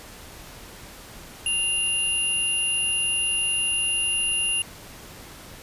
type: tone pair together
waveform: sine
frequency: 2794 / 10549 Hz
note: F7 / E9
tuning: 0 / 0 cents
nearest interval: octave + major seventh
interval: 2300 cents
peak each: -23 / -26 dBFS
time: 1.46-4.62 s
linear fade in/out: 2 ms
effects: pink hiss -43 dBFS RMS until 5.62 s + resampled to 32000 Hz